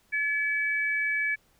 sine tone pair together, 1715 / 2289 Hz, A6 / D7, -45 / -45 cents, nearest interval perfect fourth, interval 500 cents, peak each -28 / -27 dBFS, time 0.12-1.36 s, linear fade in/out 20 ms, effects pink hiss -65 dBFS RMS until 1.59 s

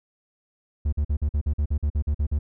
triangle tone bursts, 73.42 Hz, D2, in tune, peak -18 dBFS, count 13, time 0.85-2.39 s, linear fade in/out 10 ms, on 76 ms, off 46 ms, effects none

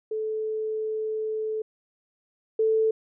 sine tone pair in turn, 435.3 / 440.9 Hz, A4 / A4, -19 / +4 cents, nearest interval unison, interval 23 cents, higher second, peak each -26 / -19 dBFS, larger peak second, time 0.11-1.62 / 2.59-2.91 s, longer first, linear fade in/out 5 ms, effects none

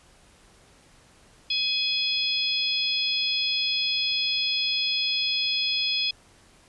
harmonic tone, 840 Hz, G#5, 19 cents sharp, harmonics 3 / 4 / 5 / 6, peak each -30 / -26 / -31 / -29 dBFS, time 1.5-6.11 s, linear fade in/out 5 ms, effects pink hiss -56 dBFS RMS until 6.68 s + resampled to 24000 Hz

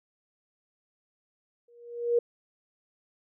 sine tone with exponential growth, 474.7 Hz, A#4, 31 cents sharp, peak -18 dBFS, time 1.68-2.19 s, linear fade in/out 5 ms, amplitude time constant 110 ms, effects none

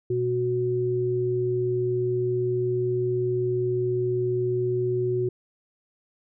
sine tone pair together, 122.81 / 368 Hz, B2 / F#4, -9 / -9 cents, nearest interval octave + perfect fifth, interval 1900 cents, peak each -28 / -23 dBFS, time 0.1-5.29 s, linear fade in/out 5 ms, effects none

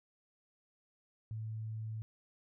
sine tone, 110 Hz, A2, in tune, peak -38 dBFS, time 1.31-2.02 s, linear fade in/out 0 ms, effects none

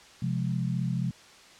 sine chord, F minor, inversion second, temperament just, 130.96 / 174.61 / 209.5 Hz, C3 / F3 / Ab3, +2 / 0 / +15 cents, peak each -29 / -30 / -35 dBFS, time 0.22-1.11 s, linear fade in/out 5 ms, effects white hiss -52 dBFS RMS until 1.59 s + low-pass 6000 Hz 12 dB/octave

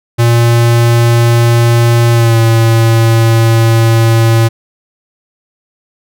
square tone with pitch glide, 117.7 to 114.02 Hz, A#2 to A#2, +17 to -38 cents, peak -6 dBFS, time 0.18-4.49 s, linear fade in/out 20 ms, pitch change -55 cents, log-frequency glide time 2.12-2.38 s, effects none

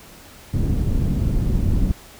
pink low-pass noise, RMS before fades -19 dBFS, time 0.53-1.92 s, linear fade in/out 10 ms, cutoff 190 Hz, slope 12 dB/octave, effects pink hiss -44 dBFS RMS until 2.19 s

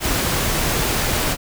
pink noise, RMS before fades -20 dBFS, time 0-1.37 s, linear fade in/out 50 ms, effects none

